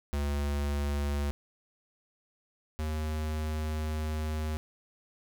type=tone pair in turn; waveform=square; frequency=72 / 77.33 Hz; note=D2 / D#2; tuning=-34 / -10 cents; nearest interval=minor second; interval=124 cents; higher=second; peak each=-29 / -31 dBFS; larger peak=first; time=0.13-1.31 / 2.79-4.57 s; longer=second; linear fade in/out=0 ms; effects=none